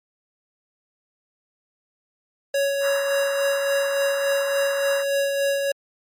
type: tone with tremolo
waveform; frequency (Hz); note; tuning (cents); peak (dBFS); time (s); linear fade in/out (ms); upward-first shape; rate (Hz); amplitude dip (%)
square; 557; C#5; +8; -19; 2.54-5.72; 5; sine; 3.5; 35
type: band-pass noise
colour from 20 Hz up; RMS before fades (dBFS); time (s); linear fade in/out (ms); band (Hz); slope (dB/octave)
white; -34; 2.8-5.05; 50; 900 to 1900; 96
effects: MP3 64 kbps